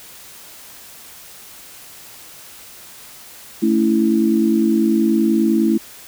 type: chord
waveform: sine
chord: A major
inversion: none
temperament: equal with one note detuned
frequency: 220 / 279.6 / 329.6 Hz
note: A3 / C#4 / E4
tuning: 0 / +15 / 0 cents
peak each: -16 / -21 / -16 dBFS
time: 3.62-5.78 s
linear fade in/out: 10 ms
effects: white hiss -40 dBFS RMS until 6.07 s